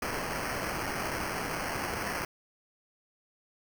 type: noise with sample-and-hold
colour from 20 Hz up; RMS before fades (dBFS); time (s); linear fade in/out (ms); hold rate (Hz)
blue; -34; 0.02-2.25; 2; 3675
effects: none